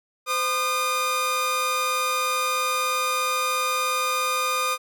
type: tone pair together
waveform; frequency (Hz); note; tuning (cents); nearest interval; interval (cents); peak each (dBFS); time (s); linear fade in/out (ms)
sawtooth; 513.4 / 1219; C5 / D#6; -33 / -36; octave + minor third; 1497; -26 / -19; 0.26-4.78; 50
effects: none